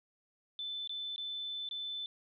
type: tone with dropouts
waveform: sine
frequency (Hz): 3520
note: A7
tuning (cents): 0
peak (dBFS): -37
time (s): 0.59-2.06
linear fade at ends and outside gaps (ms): 1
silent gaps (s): 0.875-0.894 / 1.161-1.18 / 1.689-1.711
effects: none